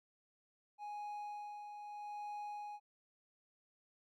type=tone with tremolo; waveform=triangle; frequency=830.6 Hz; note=G#5; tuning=in tune; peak=-40 dBFS; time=0.78-2.8 s; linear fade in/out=50 ms; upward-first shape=sine; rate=0.79 Hz; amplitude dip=45%; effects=none